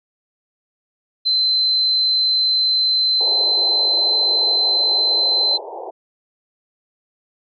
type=tone; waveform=sine; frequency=4075 Hz; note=C8; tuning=47 cents flat; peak=-14 dBFS; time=1.25-5.58 s; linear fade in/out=20 ms
type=band-pass noise; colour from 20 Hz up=white; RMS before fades=-31 dBFS; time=3.2-5.91 s; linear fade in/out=10 ms; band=350 to 920 Hz; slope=96 dB/octave
effects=none